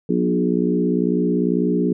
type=harmonic tone with a mistuned harmonic; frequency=60.1 Hz; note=B1; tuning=46 cents flat; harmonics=3 / 4 / 5 / 6 / 7; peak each=-21 / -22 / -23 / -24 / -24 dBFS; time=0.09-1.93 s; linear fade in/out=5 ms; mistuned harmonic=4; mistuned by=+15 cents; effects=none